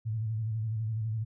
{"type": "tone with vibrato", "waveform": "sine", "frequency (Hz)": 110.4, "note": "A2", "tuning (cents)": 6, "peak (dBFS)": -29, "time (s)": [0.05, 1.25], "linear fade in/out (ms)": 20, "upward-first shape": "square", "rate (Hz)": 12, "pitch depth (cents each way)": 49, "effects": []}